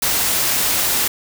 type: noise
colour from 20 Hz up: white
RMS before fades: -18 dBFS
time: 0.02-1.08 s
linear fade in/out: 5 ms
effects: none